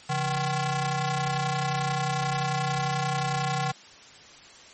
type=ring-modulated tone; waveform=sawtooth; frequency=311.1 Hz; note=D#4; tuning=in tune; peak=-18 dBFS; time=0.09-3.72 s; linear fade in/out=10 ms; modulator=451 Hz; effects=white hiss -49 dBFS RMS until 4.73 s + MP3 32 kbps